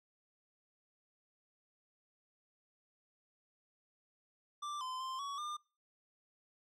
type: tone with pitch steps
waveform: square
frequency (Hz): 1177 / 1027 / 1044 / 1125 / 1203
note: D6 / C6 / C6 / C#6 / D6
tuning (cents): +3 / -33 / -4 / +25 / +41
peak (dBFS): -40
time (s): 4.62-5.57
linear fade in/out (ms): 10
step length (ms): 190
effects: noise-tail reverb RT60 0.4 s tail -26 dB re dry + low-pass 7000 Hz 12 dB/octave